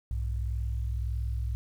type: tone pair together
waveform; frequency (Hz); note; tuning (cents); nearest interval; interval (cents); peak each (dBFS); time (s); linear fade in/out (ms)
sine; 62.3 / 103.98; B1 / G#2; +16 / +3; major sixth; 887; -29 / -35; 0.11-1.55; 0
effects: 10-bit